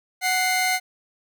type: tone pair together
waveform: sawtooth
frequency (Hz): 740 / 2093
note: F#5 / C7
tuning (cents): 0 / 0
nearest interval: octave + tritone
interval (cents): 1800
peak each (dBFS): -19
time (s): 0.21-0.8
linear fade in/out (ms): 50
effects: none